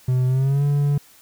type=tone with pitch glide; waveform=triangle; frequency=127.3 to 143.72 Hz; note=C3 to D3; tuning=-47 to -37 cents; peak=-14 dBFS; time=0.08-0.98 s; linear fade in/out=5 ms; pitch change=+210 cents; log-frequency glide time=0.27-0.64 s; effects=white hiss -51 dBFS RMS until 1.21 s